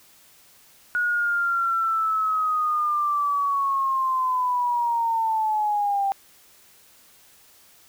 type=linear sweep; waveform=sine; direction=down; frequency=1457 to 782 Hz; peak=-20 dBFS; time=0.95-6.12 s; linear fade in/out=0 ms; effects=white hiss -54 dBFS RMS until 7.88 s